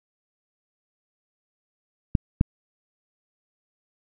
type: clicks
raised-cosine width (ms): 5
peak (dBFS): -5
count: 2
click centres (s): 2.152 / 2.411
effects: none